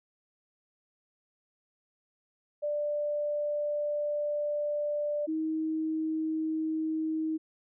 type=tone pair in turn; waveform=sine; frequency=590 / 316.2 Hz; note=D5 / D#4; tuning=+8 / +28 cents; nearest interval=major seventh; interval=1080 cents; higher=first; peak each=-28 dBFS; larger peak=neither; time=2.62-5.27 / 5.27-7.38 s; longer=first; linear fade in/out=20 ms; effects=none